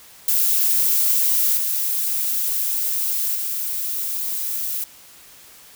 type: noise with level steps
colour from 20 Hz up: violet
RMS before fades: -18 / -22 / -25 dBFS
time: 0.28-4.84 s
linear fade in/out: 2 ms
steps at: 1.57 / 3.35 s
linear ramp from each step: 2 ms
effects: white hiss -46 dBFS RMS until 5.75 s